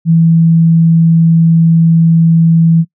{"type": "tone", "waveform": "sine", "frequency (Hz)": 164.81, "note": "E3", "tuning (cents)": 0, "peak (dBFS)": -4, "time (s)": [0.05, 2.85], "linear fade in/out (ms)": 50, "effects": ["noise-tail reverb RT60 0.1 s tail -23 dB re dry"]}